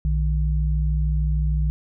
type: tone pair together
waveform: sine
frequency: 59.93 / 153.3 Hz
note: A#1 / D#3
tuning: +49 / -25 cents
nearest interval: octave + major third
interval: 1626 cents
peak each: -19 / -25 dBFS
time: 0.05-1.7 s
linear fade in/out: 0 ms
effects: none